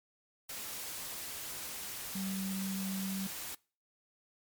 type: tone in noise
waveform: sine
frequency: 192.2 Hz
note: G3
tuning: 34 cents flat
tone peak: -35 dBFS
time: 2.15-3.27 s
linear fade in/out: 5 ms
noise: white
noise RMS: -42 dBFS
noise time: 0.49-3.55 s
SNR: +4 dB
effects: noise-tail reverb RT60 0.4 s tail -25 dB re dry + MP3 96 kbps